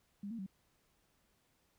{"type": "tone with pitch steps", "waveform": "sine", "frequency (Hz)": [201.7, 230.1, 191.4], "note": ["G3", "A#3", "G3"], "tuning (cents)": [50, -22, -41], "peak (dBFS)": -40, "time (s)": [0.23, 0.464], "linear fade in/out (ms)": 5, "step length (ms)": 78, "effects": ["pink hiss -75 dBFS RMS until 1.78 s"]}